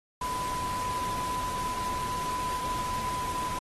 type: tone in noise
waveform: sine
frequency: 1000 Hz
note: B5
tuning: 21 cents sharp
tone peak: -30 dBFS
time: 0.21-3.59 s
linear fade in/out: 5 ms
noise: pink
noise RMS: -38 dBFS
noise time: 0.21-3.59 s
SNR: +5 dB
effects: AAC 32 kbps